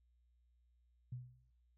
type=tone with exponential decay; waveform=sine; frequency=124.6 Hz; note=B2; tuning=16 cents sharp; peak=-40 dBFS; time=1.12-1.51 s; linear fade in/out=5 ms; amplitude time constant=84 ms; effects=noise-tail reverb RT60 0.4 s tail -20 dB re dry + added 60 Hz sine -70 dBFS peak until 1.77 s